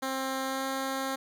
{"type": "tone with pitch glide", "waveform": "10% pulse", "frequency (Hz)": [265.2, 267.5], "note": ["C4", "C4"], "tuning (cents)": [23, 38], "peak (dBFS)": -22, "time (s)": [0.02, 1.16], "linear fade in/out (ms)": 10, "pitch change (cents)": 15, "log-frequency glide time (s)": [0.44, 0.66], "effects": []}